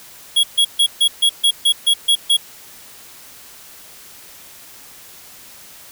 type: tone bursts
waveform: square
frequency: 3322 Hz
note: G#7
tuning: in tune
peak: -11 dBFS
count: 10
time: 0.36-2.37 s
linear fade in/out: 10 ms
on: 75 ms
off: 140 ms
effects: white hiss -41 dBFS RMS until 5.91 s